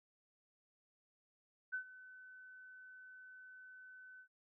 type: tone with ADSR envelope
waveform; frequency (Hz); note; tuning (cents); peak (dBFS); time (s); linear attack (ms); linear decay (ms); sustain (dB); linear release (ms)
sine; 1512; F#6; +37; -36; 1.72-4.28; 22; 92; -18; 82
effects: none